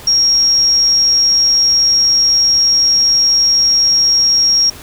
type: tone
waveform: sine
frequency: 5588 Hz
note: F8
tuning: in tune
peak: -8 dBFS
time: 0.07-4.7 s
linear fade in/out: 5 ms
effects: pink hiss -34 dBFS RMS until 4.82 s